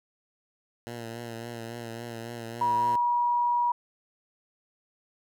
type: tone with vibrato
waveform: 10% pulse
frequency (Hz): 116.54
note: A#2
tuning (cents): 0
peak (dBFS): -28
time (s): 0.87-2.96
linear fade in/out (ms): 0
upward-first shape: triangle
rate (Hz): 3.6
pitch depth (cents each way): 47
type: tone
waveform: sine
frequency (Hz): 962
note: B5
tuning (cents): -46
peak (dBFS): -22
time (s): 2.61-3.72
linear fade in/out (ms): 5
effects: none